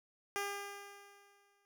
10% pulse tone with exponential decay, 402.5 Hz, G4, 46 cents sharp, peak -26 dBFS, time 0.36-1.65 s, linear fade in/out 0 ms, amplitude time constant 280 ms, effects none

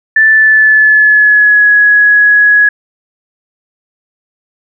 sine tone with pitch glide, 1760 to 1676.6 Hz, A6 to G#6, 0 to +16 cents, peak -3 dBFS, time 0.16-2.69 s, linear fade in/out 5 ms, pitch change -84 cents, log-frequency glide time 0.29-1.69 s, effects none

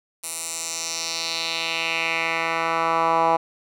10% pulse tone with band-pass filter sweep, 164.81 Hz, E3, in tune, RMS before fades -24 dBFS, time 0.23-3.37 s, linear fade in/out 10 ms, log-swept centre 9900 to 890 Hz, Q 2.3, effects none

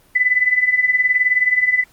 sine tone with tremolo, 2000 Hz, B6, 21 cents sharp, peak -9 dBFS, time 0.15-1.84 s, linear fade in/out 10 ms, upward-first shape triangle, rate 19 Hz, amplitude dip 85%, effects pink hiss -53 dBFS RMS until 1.92 s + Opus 24 kbps

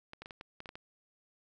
clicks, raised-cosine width 0.3 ms, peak -29 dBFS, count 9, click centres 0.134 / 0.22 / 0.259 / 0.308 / 0.411 / 0.604 / 0.658 / 0.691 / 0.755 s, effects none

